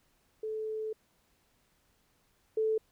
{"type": "tone pair in turn", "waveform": "sine", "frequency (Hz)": [435.4, 438.4], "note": ["A4", "A4"], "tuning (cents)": [-18, -6], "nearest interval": "unison", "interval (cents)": 12, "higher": "second", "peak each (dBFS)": [-33, -26], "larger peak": "second", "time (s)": [[0.43, 0.93], [2.57, 2.78]], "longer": "first", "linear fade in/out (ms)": 5, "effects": ["pink hiss -71 dBFS RMS until 2.91 s"]}